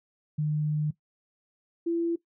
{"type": "tone pair in turn", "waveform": "sine", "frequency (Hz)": [151.3, 337.1], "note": ["D#3", "E4"], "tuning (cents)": [-48, 39], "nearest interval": "octave + major second", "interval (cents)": 1387, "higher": "second", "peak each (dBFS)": -24, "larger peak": "neither", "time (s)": [[0.38, 0.91], [1.86, 2.16]], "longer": "first", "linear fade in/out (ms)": 10, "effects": ["noise-tail reverb RT60 0.1 s tail -17 dB re dry"]}